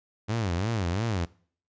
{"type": "tone with vibrato", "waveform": "sawtooth", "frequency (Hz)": 99.5, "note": "G2", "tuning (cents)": 26, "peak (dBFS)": -22, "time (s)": [0.28, 1.26], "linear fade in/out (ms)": 20, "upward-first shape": "sine", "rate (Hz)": 2.9, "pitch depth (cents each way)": 280, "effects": ["noise-tail reverb RT60 0.5 s tail -22 dB re dry", "resampled to 16000 Hz"]}